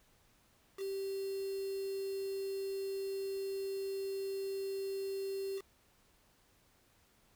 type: tone with quantisation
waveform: sine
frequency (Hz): 390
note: G4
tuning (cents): -9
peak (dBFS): -36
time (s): 0.77-5.62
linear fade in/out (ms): 50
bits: 8
effects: pink hiss -69 dBFS RMS until 7.35 s